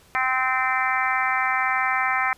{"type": "harmonic tone", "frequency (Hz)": 258.9, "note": "C4", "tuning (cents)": -18, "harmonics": [3, 4, 5, 6, 7, 8, 9], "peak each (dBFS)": [-27, -28, -26, -31, -27, -27, -30], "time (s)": [0.15, 2.33], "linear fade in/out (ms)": 0, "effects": ["pink hiss -54 dBFS RMS until 2.37 s", "resampled to 32000 Hz"]}